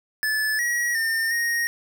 square tone with pitch steps, 1736 / 1910 / 1811 / 1867 Hz, A6 / A#6 / A6 / A#6, -24 / +42 / +49 / +2 cents, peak -22 dBFS, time 0.23-1.67 s, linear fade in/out 0 ms, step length 360 ms, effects none

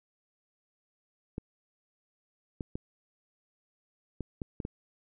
clicks, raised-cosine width 3 ms, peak -22 dBFS, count 7, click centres 1.381 / 2.608 / 2.755 / 4.207 / 4.418 / 4.602 / 4.651 s, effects none

